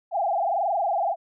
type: tone with frequency modulation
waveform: sine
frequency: 740 Hz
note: F#5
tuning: in tune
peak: -21 dBFS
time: 0.11-1.16 s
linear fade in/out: 50 ms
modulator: 21.6 Hz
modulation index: 3.8
effects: none